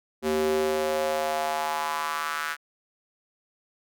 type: tone with high-pass filter sweep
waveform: square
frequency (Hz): 77.2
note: D#2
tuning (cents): -13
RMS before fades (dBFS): -27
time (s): 0.22-2.57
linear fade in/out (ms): 50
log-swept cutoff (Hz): 310 to 1500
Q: 3.4
effects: none